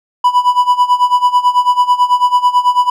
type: tone with tremolo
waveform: triangle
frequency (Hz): 987.8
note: B5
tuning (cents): 0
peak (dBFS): -3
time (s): 0.24-2.9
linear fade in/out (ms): 5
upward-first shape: sine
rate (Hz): 9.1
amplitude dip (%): 85
effects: none